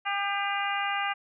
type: harmonic tone with a mistuned harmonic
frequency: 401.7 Hz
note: G4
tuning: 42 cents sharp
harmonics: 2 / 3 / 4 / 5 / 6 / 7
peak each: -31 / -33 / -34 / -35 / -36 / -36 dBFS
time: 0.05-1.14 s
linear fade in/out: 20 ms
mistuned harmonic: 4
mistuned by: -24 cents
effects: none